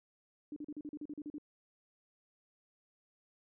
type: tone bursts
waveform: sine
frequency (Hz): 296.8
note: D4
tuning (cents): +18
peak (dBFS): -40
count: 11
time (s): 0.52-1.383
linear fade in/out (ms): 2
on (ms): 43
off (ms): 39
effects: none